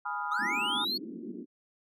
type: chord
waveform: sine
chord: F half-diminished seventh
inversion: first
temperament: equal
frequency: 830.6 / 987.8 / 1244.5 / 1396.9 Hz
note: Ab5 / Cb6 / Eb6 / F6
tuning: 0 / 0 / 0 / 0 cents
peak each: -37 dBFS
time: 0.05-0.85 s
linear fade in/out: 10 ms
type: linear sweep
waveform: triangle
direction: up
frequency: 1174.7 to 4435 Hz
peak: -28 dBFS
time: 0.31-0.98 s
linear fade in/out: 10 ms
type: band-pass noise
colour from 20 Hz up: white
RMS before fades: -41 dBFS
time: 0.38-1.46 s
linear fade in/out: 50 ms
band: 200 to 350 Hz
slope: 48 dB/octave
effects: none